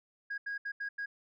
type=tone bursts at uneven times; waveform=sine; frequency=1642 Hz; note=G#6; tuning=20 cents flat; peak=-33 dBFS; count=5; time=0.3-0.38 / 0.46-0.58 / 0.65-0.72 / 0.8-0.89 / 0.98-1.06 s; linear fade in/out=10 ms; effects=tanh soft clip ceiling -32 dBFS